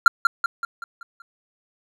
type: tone with echo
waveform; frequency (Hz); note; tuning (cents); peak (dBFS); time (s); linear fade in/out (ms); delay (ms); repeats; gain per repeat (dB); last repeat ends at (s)
triangle; 1382; F6; -19; -4; 0.06-0.08; 2; 190; 6; -6; 1.22
effects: none